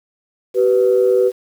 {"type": "tone pair together", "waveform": "sine", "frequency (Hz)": [382.9, 493.5], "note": ["G4", "B4"], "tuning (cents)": [-41, -1], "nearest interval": "major third", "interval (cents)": 440, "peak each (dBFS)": -13, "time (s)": [0.54, 1.32], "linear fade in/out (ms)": 50, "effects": ["tanh soft clip ceiling -3 dBFS", "7-bit"]}